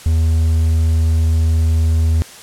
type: tone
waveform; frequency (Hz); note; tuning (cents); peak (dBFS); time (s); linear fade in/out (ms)
triangle; 80.7; E2; -36; -9; 0.06-2.22; 0
effects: white hiss -37 dBFS RMS until 2.42 s + low-pass 10000 Hz 12 dB/octave